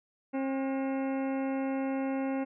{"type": "harmonic tone with a mistuned harmonic", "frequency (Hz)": 268.6, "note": "C4", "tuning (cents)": 46, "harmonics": [1, 2, 3, 4, 5, 6, 7, 8, 9, 10], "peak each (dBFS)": [-30, -36, -40, -48, -49, -55, -53, -49, -58, -53], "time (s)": [0.33, 2.45], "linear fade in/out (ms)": 20, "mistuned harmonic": 5, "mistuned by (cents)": 110, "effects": []}